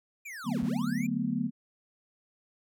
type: linear two-way sweep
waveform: square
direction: down then up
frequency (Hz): 2460 to 39.6 to 2460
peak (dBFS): -40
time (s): 0.25-1.07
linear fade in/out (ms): 10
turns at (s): 0.63
type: chord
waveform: sine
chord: B minor seventh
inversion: first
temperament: just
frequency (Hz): 148.16 / 185.21 / 222.2 / 246.9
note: D3 / F#3 / A3 / B3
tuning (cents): +16 / +2 / +17 / 0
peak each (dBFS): -37 / -34 / -32 / -31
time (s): 0.44-1.51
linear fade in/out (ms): 50
effects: none